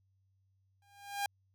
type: tone with exponential growth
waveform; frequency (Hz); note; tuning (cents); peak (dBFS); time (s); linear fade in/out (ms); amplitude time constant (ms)
sawtooth; 806; G5; +48; -26; 0.82-1.26; 2; 94
effects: added 96 Hz sine -70 dBFS peak until 1.54 s